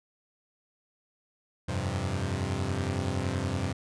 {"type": "chord", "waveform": "sawtooth", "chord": "F suspended second", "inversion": "none", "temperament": "equal", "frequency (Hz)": [87.31, 98, 130.81], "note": ["F2", "G2", "C3"], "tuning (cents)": [0, 0, 0], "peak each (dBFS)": [-29, -28, -30], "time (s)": [1.68, 3.73], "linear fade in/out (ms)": 10, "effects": ["resampled to 22050 Hz"]}